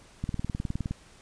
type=click train; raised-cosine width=5 ms; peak=-18 dBFS; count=14; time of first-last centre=0.24-0.91 s; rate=19.4 Hz; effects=pink hiss -55 dBFS RMS until 1.21 s + resampled to 22050 Hz